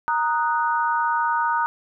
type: chord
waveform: sine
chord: D# minor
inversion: second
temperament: equal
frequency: 932.3 / 1244.5 / 1480 Hz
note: A#5 / D#6 / F#6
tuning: 0 / 0 / 0 cents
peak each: -21 / -25 / -26 dBFS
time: 0.08-1.66 s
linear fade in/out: 0 ms
effects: none